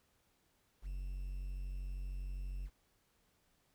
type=tone with quantisation; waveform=triangle; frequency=46.31 Hz; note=F#1; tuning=2 cents sharp; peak=-37 dBFS; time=0.82-2.7 s; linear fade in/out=50 ms; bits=11; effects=pink hiss -75 dBFS RMS until 3.74 s

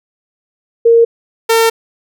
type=tone pair in turn; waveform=sine / sawtooth; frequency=463.2 / 453.9 Hz; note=A#4 / A#4; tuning=-11 / -46 cents; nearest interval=unison; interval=35 cents; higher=first; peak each=-4 dBFS; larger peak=neither; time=0.85-1.05 / 1.49-1.7 s; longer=second; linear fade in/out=10 ms; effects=none

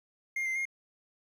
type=tone with pitch steps; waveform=triangle; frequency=2120 / 2081 / 2133 Hz; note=C7 / C7 / C7; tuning=+22 / -10 / +33 cents; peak=-28 dBFS; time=0.36-0.654 s; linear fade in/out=5 ms; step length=98 ms; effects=11-bit

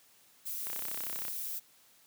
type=noise; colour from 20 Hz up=violet; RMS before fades=-38 dBFS; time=0.45-1.6 s; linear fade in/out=20 ms
type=click train; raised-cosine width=0.3 ms; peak=-26 dBFS; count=21; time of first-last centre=0.67-1.282 s; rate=32.7 Hz
effects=white hiss -63 dBFS RMS until 2.06 s + high-pass 100 Hz 12 dB/octave

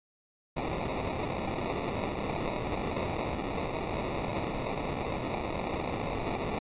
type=noise with sample-and-hold; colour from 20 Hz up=white; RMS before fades=-33 dBFS; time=0.56-6.59 s; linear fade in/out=10 ms; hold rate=1575 Hz; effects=resampled to 8000 Hz

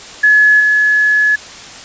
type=tone with level steps; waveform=sine; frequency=1703 Hz; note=G#6; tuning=43 cents sharp; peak=-5 / -8 dBFS; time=0.23-1.36 s; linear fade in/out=10 ms; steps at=0.6 s; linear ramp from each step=2 ms; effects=white hiss -32 dBFS RMS until 1.84 s + resampled to 16000 Hz

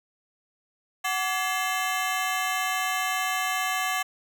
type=ring-modulated tone; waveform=20% pulse; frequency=951 Hz; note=A#5; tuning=34 cents sharp; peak=-17 dBFS; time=1.04-4.03 s; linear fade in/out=10 ms; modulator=204 Hz; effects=none

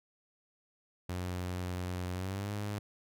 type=tone with pitch glide; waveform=sawtooth; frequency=90.3 to 103.13 Hz; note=F#2 to G#2; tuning=-42 to -12 cents; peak=-31 dBFS; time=1.09-2.79 s; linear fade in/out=5 ms; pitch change=+230 cents; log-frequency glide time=2.13-2.51 s; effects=none

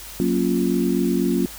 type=chord; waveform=sine; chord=Gb major seventh; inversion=none; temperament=equal; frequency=185 / 233.1 / 277.2 / 349.2 Hz; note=Gb3 / Bb3 / Db4 / F4; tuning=0 / 0 / 0 / 0 cents; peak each=-23 dBFS; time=0.2-1.46 s; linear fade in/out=0 ms; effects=added 50 Hz sine -43 dBFS peak until 1.58 s + white hiss -38 dBFS RMS until 1.58 s

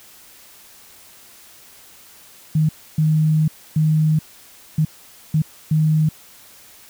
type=tone bursts at uneven times; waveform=sine; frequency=155.56 Hz; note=D#3; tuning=in tune; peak=-13 dBFS; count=6; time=2.55-2.69 / 2.98-3.48 / 3.76-4.19 / 4.78-4.85 / 5.34-5.42 / 5.71-6.09 s; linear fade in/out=5 ms; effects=white hiss -46 dBFS RMS until 6.89 s

